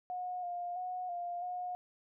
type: tone with pitch steps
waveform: sine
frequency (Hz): 725 / 705 / 730 / 701 / 721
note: F#5 / F5 / F#5 / F5 / F#5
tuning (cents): -35 / +16 / -24 / +6 / -45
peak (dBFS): -36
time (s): 0.1-1.75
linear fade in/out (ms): 0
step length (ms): 330
effects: none